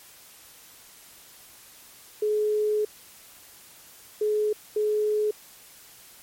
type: tone bursts at uneven times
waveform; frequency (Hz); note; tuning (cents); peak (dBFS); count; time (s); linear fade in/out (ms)
sine; 423.8; G#4; +35; -21; 3; 2.22-2.85 / 4.21-4.53 / 4.76-5.31; 5
effects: white hiss -50 dBFS RMS until 6.22 s + MP3 64 kbps